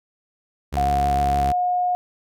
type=tone with vibrato; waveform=sawtooth; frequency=69.6 Hz; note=C#2; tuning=8 cents sharp; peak=-19 dBFS; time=0.72-1.53 s; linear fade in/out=20 ms; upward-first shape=square; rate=6.6 Hz; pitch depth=28 cents each way
type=tone; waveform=sine; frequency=720 Hz; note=F#5; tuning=47 cents flat; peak=-18 dBFS; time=0.77-1.95 s; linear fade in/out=0 ms
effects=none